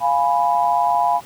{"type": "chord", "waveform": "sine", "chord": "F diminished", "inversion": "none", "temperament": "equal", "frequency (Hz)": [698.5, 830.6, 987.8], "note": ["F5", "Ab5", "Cb6"], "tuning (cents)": [0, 0, 0], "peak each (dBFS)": -19, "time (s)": [0, 1.21], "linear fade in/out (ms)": 50, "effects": ["pink hiss -43 dBFS RMS until 1.25 s", "high-pass 100 Hz 12 dB/octave"]}